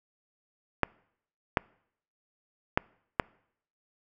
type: clicks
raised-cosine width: 0.5 ms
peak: -7 dBFS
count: 4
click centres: 0.833 / 1.572 / 2.775 / 3.198 s
effects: noise-tail reverb RT60 0.7 s tail -26 dB re dry